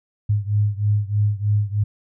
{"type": "beating tone pair", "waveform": "sine", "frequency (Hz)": [102.8, 106], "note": ["G#2", "G#2"], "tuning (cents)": [-17, 36], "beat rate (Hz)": 3.2, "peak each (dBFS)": [-19, -21], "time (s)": [0.29, 1.84], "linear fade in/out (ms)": 10, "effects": []}